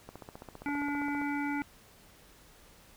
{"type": "click train", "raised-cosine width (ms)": 1, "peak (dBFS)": -30, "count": 18, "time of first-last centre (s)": [0.09, 1.216], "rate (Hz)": 15.1}
{"type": "harmonic tone", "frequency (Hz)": 287.5, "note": "D4", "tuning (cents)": -37, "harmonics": [1, 3, 5, 7, 8], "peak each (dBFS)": [-32, -38, -40, -42, -43], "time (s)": [0.66, 1.62], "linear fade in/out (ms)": 0}
{"effects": ["pink hiss -58 dBFS RMS until 2.96 s"]}